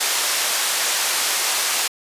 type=band-pass noise; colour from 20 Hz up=white; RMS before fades=-21 dBFS; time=0-1.88 s; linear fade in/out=10 ms; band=560 to 9000 Hz; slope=12 dB/octave; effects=resampled to 32000 Hz